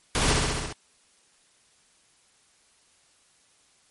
pink noise with echo, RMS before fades -24 dBFS, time 0.15-0.33 s, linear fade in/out 0 ms, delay 66 ms, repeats 6, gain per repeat -2 dB, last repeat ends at 0.726 s, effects white hiss -62 dBFS RMS until 3.9 s + MP3 48 kbps

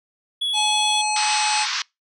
triangle tone with vibrato, 3373 Hz, G#7, 26 cents sharp, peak -19 dBFS, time 0.41-1.02 s, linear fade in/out 10 ms, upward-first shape triangle, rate 9.4 Hz, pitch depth 9 cents each way
harmonic tone, 850 Hz, G#5, 40 cents sharp, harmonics 1 / 3 / 5 / 7 / 9 / 10, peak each -22 / -27 / -29 / -30 / -32 / -32 dBFS, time 0.53-1.67 s, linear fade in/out 50 ms
white band-pass noise, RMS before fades -25 dBFS, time 1.16-1.82 s, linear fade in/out 2 ms, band 950 to 5800 Hz, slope 48 dB/octave
effects noise-tail reverb RT60 0.2 s tail -25 dB re dry

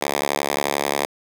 5% pulse tone with high-pass filter, 71.3 Hz, C#2, 49 cents sharp, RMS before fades -23 dBFS, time 0.01-1.06 s, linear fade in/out 10 ms, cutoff 400 Hz, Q 0.58, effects 7-bit

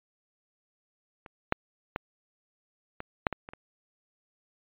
clicks, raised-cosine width 0.5 ms, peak -30 / -8 / -15 / -21 / -7 / -17 / -26 / -28 dBFS, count 8, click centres 1.262 / 1.524 / 1.961 / 3.004 / 3.268 / 3.327 / 3.489 / 3.535 s, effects resampled to 8000 Hz

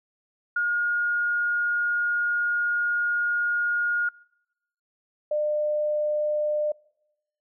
sine tone pair in turn, 1429 / 600.8 Hz, F6 / D5, +39 / +39 cents, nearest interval octave + minor third, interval 1500 cents, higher first, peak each -21 / -22 dBFS, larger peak first, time 0.56-4.09 / 5.31-6.72 s, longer first, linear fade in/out 5 ms, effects noise-tail reverb RT60 0.9 s tail -25 dB re dry

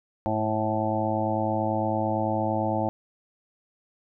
harmonic tone with a mistuned harmonic, 108.9 Hz, A2, 17 cents flat, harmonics 1 / 2 / 3 / 5 / 6 / 7 / 8, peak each -31 / -31 / -31 / -31 / -31 / -31 / -31 dBFS, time 0.26-2.89 s, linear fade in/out 0 ms, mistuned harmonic 1, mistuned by -57 cents, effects none

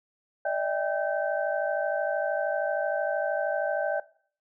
sine tone cluster, 590 / 643 / 794 / 1543 Hz, D5 / E5 / G5 / G6, +8 / -43 / +22 / -28 cents, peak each -29 / -30 / -32 / -33 dBFS, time 0.45-4 s, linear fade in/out 5 ms, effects noise-tail reverb RT60 0.5 s tail -19 dB re dry

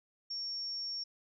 sine tone, 5500 Hz, F8, 27 cents flat, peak -36 dBFS, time 0.3-1.04 s, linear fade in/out 10 ms, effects none

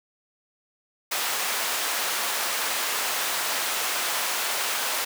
pink high-pass noise, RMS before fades -27 dBFS, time 1.11-5.05 s, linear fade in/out 10 ms, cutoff 790 Hz, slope 12 dB/octave, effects none

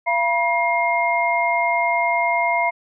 sine tone cluster, 685 / 965 / 2125 Hz, F5 / B5 / C7, -34 / -40 / +26 cents, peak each -21 dBFS, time 0.06-2.71 s, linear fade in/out 20 ms, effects none

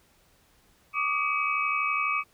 sine tone cluster, 1148 / 1220 / 2282 / 2562 Hz, D6 / D#6 / C#7 / E7, -40 / -34 / +50 / -50 cents, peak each -30 dBFS, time 0.93-2.24 s, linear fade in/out 50 ms, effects pink hiss -63 dBFS RMS until 2.33 s

